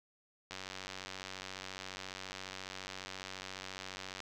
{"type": "click train", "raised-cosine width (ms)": 0.2, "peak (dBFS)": -25, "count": 350, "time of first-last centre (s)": [0.51, 4.203], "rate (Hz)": 94.5, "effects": []}